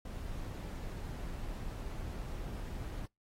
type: noise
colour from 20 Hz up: brown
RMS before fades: -41 dBFS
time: 0.05-3.06 s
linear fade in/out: 5 ms
effects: noise-tail reverb RT60 0.2 s tail -26 dB re dry + AAC 48 kbps